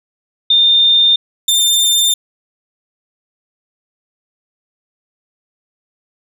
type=tone pair in turn; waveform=sine / sawtooth; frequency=3619 / 3596 Hz; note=A7 / A7; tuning=+48 / +37 cents; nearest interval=unison; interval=11 cents; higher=first; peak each=-7 dBFS; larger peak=neither; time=0.5-1.16 / 1.48-2.14 s; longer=neither; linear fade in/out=5 ms; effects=none